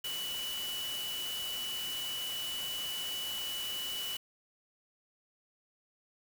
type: tone in noise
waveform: sine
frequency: 2960 Hz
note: F#7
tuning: in tune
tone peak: -36 dBFS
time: 0.04-4.17 s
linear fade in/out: 5 ms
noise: white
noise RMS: -42 dBFS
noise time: 0.04-4.17 s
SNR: +3 dB
effects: none